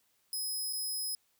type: tone with dropouts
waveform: 15% pulse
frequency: 5100 Hz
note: D#8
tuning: 42 cents sharp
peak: -28 dBFS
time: 0.33-1.15 s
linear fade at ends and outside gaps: 1 ms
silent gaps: 0.727-0.732 s
effects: white hiss -73 dBFS RMS until 1.39 s